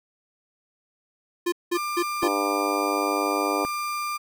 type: tone bursts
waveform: square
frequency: 349.2 Hz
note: F4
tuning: in tune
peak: -22 dBFS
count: 4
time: 1.46-2.282 s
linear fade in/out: 10 ms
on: 63 ms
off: 190 ms
type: tone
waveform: 35% pulse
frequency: 1193 Hz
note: D6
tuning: 27 cents sharp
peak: -25 dBFS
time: 1.74-4.18 s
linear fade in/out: 20 ms
type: harmonic tone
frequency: 100 Hz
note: G2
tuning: 35 cents sharp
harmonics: 3 / 4 / 5 / 6 / 7 / 8 / 9 / 10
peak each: -29 / -30 / -31 / -32 / -32 / -33 / -34 / -34 dBFS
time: 2.23-3.65 s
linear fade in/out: 0 ms
effects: none